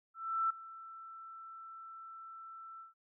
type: tone with ADSR envelope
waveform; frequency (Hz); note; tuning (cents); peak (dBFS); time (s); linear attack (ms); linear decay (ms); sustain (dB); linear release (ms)
sine; 1332; E6; +18; -28; 0.14-2.94; 360; 7; -19; 140
effects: none

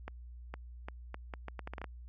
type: accelerating click train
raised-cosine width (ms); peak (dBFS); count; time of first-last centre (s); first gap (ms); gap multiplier
0.5; -26; 12; 0.08-1.842; 460; 0.75
effects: added 60 Hz sine -46 dBFS peak until 2.08 s

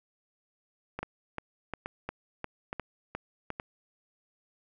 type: two click trains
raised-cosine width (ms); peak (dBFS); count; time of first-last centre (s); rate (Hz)
0.5; -19 / -20; 8 / 4; 1.03-3.503 / 0.99-3.599; 2.83 / 1.15
effects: none

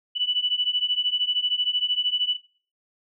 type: beating tone pair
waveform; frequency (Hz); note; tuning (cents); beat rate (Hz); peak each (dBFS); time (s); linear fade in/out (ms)
sine; 2960 / 2973; F#7 / F#7; 0 / +8; 13; -25; 0.15-2.37; 20
effects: noise-tail reverb RT60 0.4 s tail -18 dB re dry

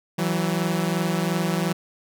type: tone pair together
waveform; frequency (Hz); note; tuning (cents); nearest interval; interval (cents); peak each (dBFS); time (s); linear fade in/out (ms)
sawtooth; 165.2 / 188.01; E3 / F#3; +4 / +28; major second; 224; -20 / -21; 0.18-1.73; 10
effects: none

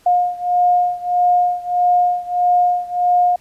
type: beating tone pair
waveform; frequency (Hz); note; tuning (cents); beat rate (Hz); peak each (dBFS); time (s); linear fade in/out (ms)
sine; 713 / 714.6; F5 / F5; +36 / +40; 1.6; -15 / -17; 0.06-3.36; 5
effects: pink hiss -53 dBFS RMS until 3.4 s + resampled to 32000 Hz

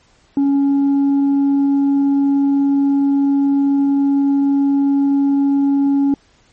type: tone with tanh clipping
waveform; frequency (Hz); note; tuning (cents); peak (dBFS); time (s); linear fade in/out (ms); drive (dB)
sine; 278.9; C#4; +11; -12; 0.37-6.14; 2; 2
effects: pink hiss -54 dBFS RMS until 6.52 s + MP3 32 kbps

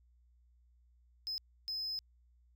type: tone bursts at uneven times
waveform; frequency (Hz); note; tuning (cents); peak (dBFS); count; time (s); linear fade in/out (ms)
triangle; 5100; D#8; +42; -35; 2; 1.27-1.38 / 1.68-1.99; 0
effects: added 60 Hz sine -64 dBFS peak until 2.55 s

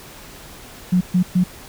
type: tone bursts at uneven times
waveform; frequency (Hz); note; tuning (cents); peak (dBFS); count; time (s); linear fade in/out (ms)
sine; 181.1; F#3; -37; -12; 3; 0.92-1.01 / 1.14-1.23 / 1.35-1.44; 10
effects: pink hiss -40 dBFS RMS until 1.68 s

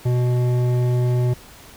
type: tone with hard clipping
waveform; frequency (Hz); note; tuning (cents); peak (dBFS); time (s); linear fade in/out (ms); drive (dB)
sine; 123.47; B2; 0; -18; 0.05-1.34; 10; 11
effects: pink hiss -44 dBFS RMS until 1.76 s

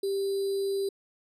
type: tone with sample-and-hold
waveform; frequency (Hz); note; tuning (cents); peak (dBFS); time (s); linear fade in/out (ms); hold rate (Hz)
sine; 393.2; G4; +5; -26; 0.03-0.89; 5; 4410
effects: resampled to 32000 Hz

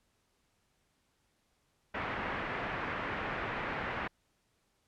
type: low-pass noise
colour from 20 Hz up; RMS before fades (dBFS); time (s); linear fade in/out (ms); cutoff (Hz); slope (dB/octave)
white; -37; 1.94-4.08; 10; 2100; 24
effects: pink hiss -75 dBFS RMS until 4.87 s + low-pass 11000 Hz 12 dB/octave

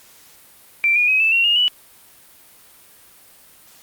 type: tone with pitch steps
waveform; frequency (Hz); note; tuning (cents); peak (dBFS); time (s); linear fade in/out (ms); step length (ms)
sine; 2350 / 2441 / 2536 / 2635 / 2737 / 2843 / 2954; D7 / D#7 / D#7 / E7 / F7 / F7 / F#7; +1 / -34 / +32 / -1 / -36 / +30 / -3; -13; 0.84-1.68; 0; 120
effects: white hiss -48 dBFS RMS until 3.82 s + Opus 48 kbps

